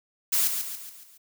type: noise with echo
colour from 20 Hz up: blue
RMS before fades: -23 dBFS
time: 0.32-0.48 s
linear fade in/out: 10 ms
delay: 140 ms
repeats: 5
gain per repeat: -6 dB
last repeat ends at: 1.18 s
effects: none